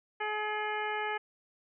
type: harmonic tone with a mistuned harmonic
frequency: 424.2 Hz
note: G#4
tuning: 37 cents sharp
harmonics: 1 / 2 / 3 / 4 / 5 / 6 / 7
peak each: -38 / -35 / -41 / -38 / -40 / -45 / -46 dBFS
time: 0.2-1.18 s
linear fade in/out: 10 ms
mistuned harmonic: 6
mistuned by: -74 cents
effects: none